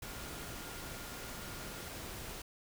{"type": "tone in noise", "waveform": "sine", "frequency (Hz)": 1412, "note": "F6", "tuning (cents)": 19, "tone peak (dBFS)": -55, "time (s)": [0.05, 1.88], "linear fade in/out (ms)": 5, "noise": "pink", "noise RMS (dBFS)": -45, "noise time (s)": [0.02, 2.42], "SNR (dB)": -13, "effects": []}